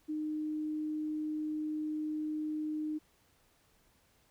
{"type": "tone", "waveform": "sine", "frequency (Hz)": 306.8, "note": "D#4", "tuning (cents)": -24, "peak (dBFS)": -33, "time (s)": [0.08, 2.99], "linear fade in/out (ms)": 20, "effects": ["pink hiss -69 dBFS RMS until 4.3 s"]}